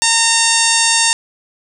harmonic tone, 915 Hz, A#5, 32 cents flat, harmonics 1 / 2 / 3 / 4 / 5 / 6 / 7 / 8 / 9 / 10, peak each -20 / -20 / -20 / -20 / -20 / -20 / -20 / -20 / -20 / -20 dBFS, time 0.02-1.13 s, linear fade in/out 0 ms, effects none

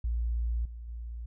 sine tone with level steps, 58 Hz, A#1, 8 cents flat, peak -27 / -39 / -36 dBFS, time 0.04-1.26 s, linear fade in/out 5 ms, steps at 0.65 / 0.88 s, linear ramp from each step 5 ms, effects none

